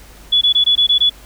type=tone bursts; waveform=sine; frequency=3417 Hz; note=G#7; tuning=49 cents sharp; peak=-9 dBFS; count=7; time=0.32-1.098 s; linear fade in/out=10 ms; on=94 ms; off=20 ms; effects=added 50 Hz sine -41 dBFS peak until 1.25 s + pink hiss -43 dBFS RMS until 1.25 s